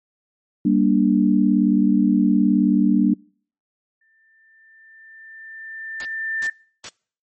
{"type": "chord", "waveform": "sine", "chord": "G minor", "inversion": "none", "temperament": "just", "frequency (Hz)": [196, 235.2, 294], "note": ["G3", "Bb3", "D4"], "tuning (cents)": [0, 16, 2], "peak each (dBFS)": -18, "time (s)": [0.65, 3.14], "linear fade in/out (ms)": 5}
{"type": "tone with exponential growth", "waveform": "sine", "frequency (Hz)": 1785, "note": "A6", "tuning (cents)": 24, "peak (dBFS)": -19, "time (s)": [4.01, 6.5], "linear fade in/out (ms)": 5, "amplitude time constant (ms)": 540}
{"type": "noise bursts", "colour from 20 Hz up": "white", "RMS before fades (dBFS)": -33, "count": 3, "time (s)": [6, 6.89], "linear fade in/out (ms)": 2, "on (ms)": 50, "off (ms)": 370}
{"effects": ["noise-tail reverb RT60 0.5 s tail -26 dB re dry", "MP3 32 kbps"]}